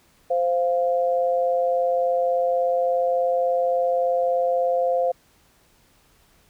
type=tone pair together; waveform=sine; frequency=520.5 / 697 Hz; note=C5 / F5; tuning=-9 / -4 cents; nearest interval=perfect fourth; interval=505 cents; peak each=-20 / -23 dBFS; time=0.3-5.12 s; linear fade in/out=10 ms; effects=pink hiss -59 dBFS RMS until 6.49 s